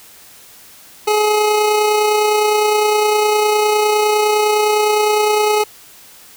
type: tone with amplitude modulation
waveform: 25% pulse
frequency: 423 Hz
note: G#4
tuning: 32 cents sharp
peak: -7 dBFS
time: 1.07-5.64 s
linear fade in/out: 10 ms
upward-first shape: sine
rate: 29.8 Hz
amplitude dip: 30%
effects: white hiss -42 dBFS RMS until 6.36 s